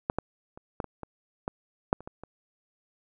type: clicks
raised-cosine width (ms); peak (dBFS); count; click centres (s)
1; -11 / -13 / -30 / -16 / -24 / -23 / -16 / -7 / -30 / -25 / -27; 11; 0.099 / 0.186 / 0.575 / 0.802 / 0.843 / 1.033 / 1.479 / 1.929 / 2.006 / 2.075 / 2.236
effects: none